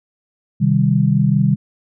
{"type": "chord", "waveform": "sine", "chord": "C minor", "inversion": "none", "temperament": "equal with one note detuned", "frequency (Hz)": [130.81, 155.56, 197.25], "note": ["C3", "Eb3", "G3"], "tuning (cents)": [0, 0, 11], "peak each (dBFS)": -16, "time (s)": [0.6, 1.56], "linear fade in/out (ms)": 20, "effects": []}